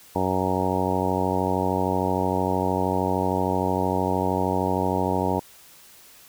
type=harmonic tone; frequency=93.1 Hz; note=F#2; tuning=11 cents sharp; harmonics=1 / 2 / 3 / 4 / 5 / 6 / 7 / 8 / 9 / 10; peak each=-30 / -29 / -29 / -30 / -30 / -32 / -32 / -33 / -30 / -29 dBFS; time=0.15-5.4 s; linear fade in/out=10 ms; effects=white hiss -50 dBFS RMS until 6.28 s